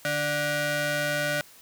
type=ring-modulated tone; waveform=sawtooth; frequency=440 Hz; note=A4; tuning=in tune; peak=-18 dBFS; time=0.05-1.41 s; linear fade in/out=0 ms; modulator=1030 Hz; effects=white hiss -52 dBFS RMS until 1.61 s